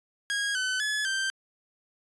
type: tone with pitch steps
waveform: sawtooth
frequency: 1640 / 1515 / 1707 / 1565 Hz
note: G#6 / F#6 / G#6 / G6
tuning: -22 / +40 / +47 / -3 cents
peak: -23 dBFS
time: 0.3-1.3 s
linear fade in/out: 0 ms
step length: 250 ms
effects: resampled to 22050 Hz